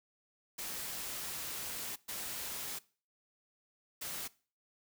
white noise bursts at uneven times, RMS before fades -41 dBFS, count 3, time 0.58-1.96 / 2.08-2.79 / 4.01-4.28 s, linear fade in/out 10 ms, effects noise-tail reverb RT60 0.4 s tail -21 dB re dry

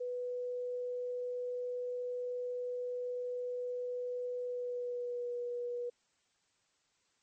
sine tone with pitch glide, 493.9 to 484.3 Hz, B4 to B4, 0 to -34 cents, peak -35 dBFS, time 0-5.9 s, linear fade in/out 10 ms, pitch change -34 cents, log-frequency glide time 4.42-5.32 s, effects white hiss -75 dBFS RMS until 7.22 s + MP3 32 kbps

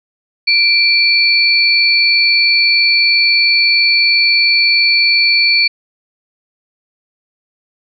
sine tone pair together, 2349 / 4443 Hz, D7 / C#8, 0 / +3 cents, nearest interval major seventh, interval 1103 cents, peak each -11 dBFS, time 0.47-5.68 s, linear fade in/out 10 ms, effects none

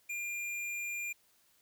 sine tone with tanh clipping, 2400 Hz, D7, 37 cents sharp, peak -37 dBFS, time 0.09-1.13 s, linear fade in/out 10 ms, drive 17 dB, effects white hiss -69 dBFS RMS until 1.61 s

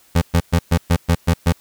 25% pulse tone bursts, 85 Hz, F2, 46 cents flat, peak -8 dBFS, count 8, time 0.15-1.526 s, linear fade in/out 10 ms, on 67 ms, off 120 ms, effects white hiss -53 dBFS RMS until 1.6 s

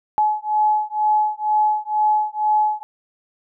sine beating tone pair, 850 / 852.1 Hz, G#5 / G#5, +40 / +44 cents, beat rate 2.1 Hz, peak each -19 dBFS, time 0.18-2.83 s, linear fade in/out 0 ms, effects none

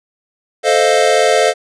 square chord, F dominant seventh, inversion first, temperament equal, 440 / 523.3 / 622.3 / 698.5 Hz, A4 / C5 / Eb5 / F5, 0 / 0 / 0 / 0 cents, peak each -16 dBFS, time 0.63-1.54 s, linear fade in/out 50 ms, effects resampled to 22050 Hz

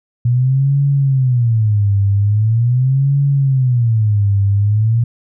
sine tone with vibrato, 118.3 Hz, A#2, 26 cents sharp, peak -10 dBFS, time 0.25-5.04 s, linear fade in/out 5 ms, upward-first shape sine, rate 0.42 Hz, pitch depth 300 cents each way, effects none

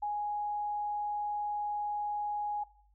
sine tone, 830.6 Hz, G#5, in tune, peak -31 dBFS, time 0.02-2.64 s, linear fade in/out 10 ms, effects noise-tail reverb RT60 0.5 s tail -17 dB re dry + added 50 Hz sine -63 dBFS peak until 2.94 s

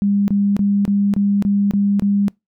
sine tone bursts, 201.3 Hz, G3, 46 cents sharp, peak -13 dBFS, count 8, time 0.02-2.282 s, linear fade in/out 0 ms, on 260 ms, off 26 ms, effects noise-tail reverb RT60 0.2 s tail -26 dB re dry

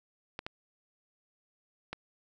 clicks, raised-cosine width 0.3 ms, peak -21 dBFS, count 3, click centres 0.391 / 0.465 / 1.93 s, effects none

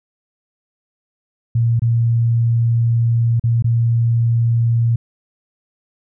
sine tone with dropouts, 116.54 Hz, A#2, in tune, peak -12 dBFS, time 1.55-4.96 s, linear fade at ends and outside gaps 5 ms, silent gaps 1.795-1.819 / 3.397-3.438 / 3.624-3.643 s, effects none

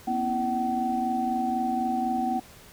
sine tone cluster, 241.3 / 265.3 / 327.4 / 758 Hz, B3 / C4 / E4 / F#5, -40 / +24 / -12 / +42 cents, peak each -29 / -35 / -35 / -26 dBFS, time 0.07-2.4 s, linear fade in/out 10 ms, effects pink hiss -50 dBFS RMS until 2.72 s

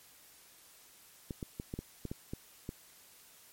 clicks, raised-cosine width 3 ms, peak -25 dBFS, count 9, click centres 1.308 / 1.428 / 1.599 / 1.739 / 1.79 / 2.053 / 2.115 / 2.335 / 2.691 s, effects white hiss -59 dBFS RMS until 3.52 s + MP3 64 kbps

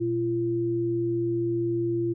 sine tone pair together, 120.88 / 341.9 Hz, B2 / F4, -37 / -37 cents, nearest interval octave + tritone, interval 1800 cents, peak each -31 / -24 dBFS, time 0-2.14 s, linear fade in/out 20 ms, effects none

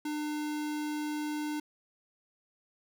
square tone, 300 Hz, D4, 37 cents sharp, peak -33 dBFS, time 0.05-1.6 s, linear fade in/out 5 ms, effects none

